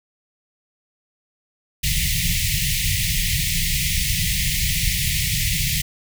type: band-stop noise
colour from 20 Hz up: pink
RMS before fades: -21 dBFS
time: 1.83-5.82 s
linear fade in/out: 10 ms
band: 180 to 1900 Hz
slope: 96 dB/octave
effects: none